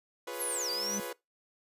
sawtooth chord, C# dominant seventh, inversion first, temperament equal, 349.2 / 415.3 / 493.9 / 554.4 Hz, E#4 / G#4 / B4 / C#5, 0 / 0 / 0 / 0 cents, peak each -41 / -41 / -36 / -41 dBFS, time 0.27-1.13 s, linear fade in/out 5 ms
violet noise with tremolo, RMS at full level -41 dBFS, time 0.31-1.13 s, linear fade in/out 50 ms, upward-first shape sine, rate 10 Hz, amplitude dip 25%
sine linear two-way sweep, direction down then up, 11840 to 4626 to 6160 Hz, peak -32 dBFS, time 0.39-0.99 s, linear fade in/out 20 ms, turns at 0.7 s
triangle tone with exponential growth, 202.7 Hz, G#3, 42 cents flat, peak -31 dBFS, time 0.65-1 s, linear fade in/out 2 ms, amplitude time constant 75 ms
effects noise-tail reverb RT60 0.2 s tail -22 dB re dry + resampled to 32000 Hz

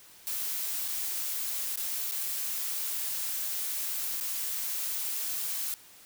blue noise with dropouts, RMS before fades -33 dBFS, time 0.27-5.74 s, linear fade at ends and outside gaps 0 ms, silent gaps 0.88-0.884 / 1.758-1.774 / 2.112-2.12 / 4.201-4.209 s, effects white hiss -54 dBFS RMS until 6.05 s

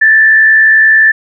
sine tone with frequency modulation, 1760 Hz, A6, in tune, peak -3 dBFS, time 0.01-1.12 s, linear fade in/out 10 ms, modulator 71.4 Hz, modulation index 0.46, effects none

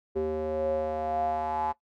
square tone with band-pass filter sweep, 77.78 Hz, D#2, in tune, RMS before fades -29 dBFS, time 0.15-1.73 s, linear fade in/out 20 ms, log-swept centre 420 to 890 Hz, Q 8.7, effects noise-tail reverb RT60 0.1 s tail -17 dB re dry

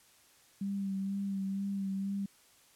sine tone with vibrato, 196 Hz, G3, in tune, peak -32 dBFS, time 0.61-2.26 s, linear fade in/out 5 ms, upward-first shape sine, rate 2.1 Hz, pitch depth 25 cents each way, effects white hiss -63 dBFS RMS until 2.75 s + low-pass 12000 Hz 12 dB/octave

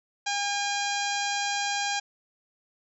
harmonic tone, 809 Hz, G#5, 46 cents flat, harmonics 1 / 2 / 3 / 4 / 5 / 6 / 7 / 8 / 9, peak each -30 / -33 / -35 / -36 / -37 / -38 / -38 / -39 / -40 dBFS, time 0.26-2 s, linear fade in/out 10 ms, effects none

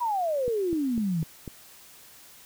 sine exponential sweep, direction down, 1000 to 151 Hz, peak -24 dBFS, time 0-1.24 s, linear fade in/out 20 ms
click train, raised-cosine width 3 ms, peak -23 dBFS, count 5, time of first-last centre 0.48-1.478 s, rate 4.01 Hz
effects white hiss -51 dBFS RMS until 2.45 s

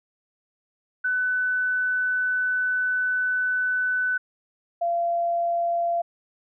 sine tone pair in turn, 1500 / 685.8 Hz, F#6 / F5, +23 / -32 cents, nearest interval octave + major second, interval 1355 cents, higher first, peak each -21 dBFS, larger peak neither, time 1.04-4.18 / 4.81-6.02 s, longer first, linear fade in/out 10 ms, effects none

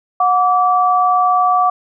sine tone pair together, 728.9 / 1157 Hz, F#5 / D6, -26 / -26 cents, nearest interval minor sixth, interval 800 cents, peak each -13 dBFS, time 0.2-1.7 s, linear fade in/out 5 ms, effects none

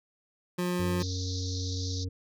25% pulse tone, 178.2 Hz, F3, 35 cents sharp, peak -24 dBFS, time 0.58-1.03 s, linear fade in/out 10 ms
harmonic tone, 92.1 Hz, F#2, 7 cents flat, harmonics 1 / 3 / 5, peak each -31 / -41 / -45 dBFS, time 0.79-2.09 s, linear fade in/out 10 ms
pink band-pass noise, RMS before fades -40 dBFS, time 0.99-2.05 s, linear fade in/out 20 ms, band 3700 to 6300 Hz, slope 96 dB/octave
effects none

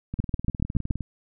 two click trains, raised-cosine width 5 ms, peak -18 / -11 dBFS, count 18 / 6, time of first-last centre 0.14-1.007 / 0.2-0.908 s, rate 19.6 / 7.06 Hz, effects none

